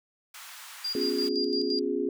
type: high-pass noise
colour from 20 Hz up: pink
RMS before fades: -45 dBFS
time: 0.34-1.29 s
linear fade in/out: 5 ms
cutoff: 1000 Hz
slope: 24 dB/octave
type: tone with tremolo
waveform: sine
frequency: 4797 Hz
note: D8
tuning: 36 cents sharp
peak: -28 dBFS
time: 0.84-1.8 s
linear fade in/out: 10 ms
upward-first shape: square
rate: 5.8 Hz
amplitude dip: 65%
type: chord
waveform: sine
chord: C# dominant seventh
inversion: third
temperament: equal with one note detuned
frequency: 246.9 / 277.2 / 357.2 / 415.3 Hz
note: B3 / C#4 / E#4 / G#4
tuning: 0 / 0 / +39 / 0 cents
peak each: -35 / -31 / -31 / -30 dBFS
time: 0.95-2.09 s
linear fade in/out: 2 ms
effects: none